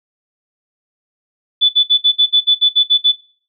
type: tone bursts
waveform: sine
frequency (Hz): 3478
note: A7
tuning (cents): -21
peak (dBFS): -7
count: 11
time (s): 1.61-3.123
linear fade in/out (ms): 20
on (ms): 83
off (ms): 60
effects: noise-tail reverb RT60 0.4 s tail -17 dB re dry